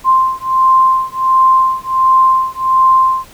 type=beating tone pair; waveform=sine; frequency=1046.5 / 1047.9 Hz; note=C6 / C6; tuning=0 / +2 cents; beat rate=1.4 Hz; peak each=-11 dBFS; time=0.04-3.27 s; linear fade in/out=50 ms; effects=pink hiss -40 dBFS RMS until 3.33 s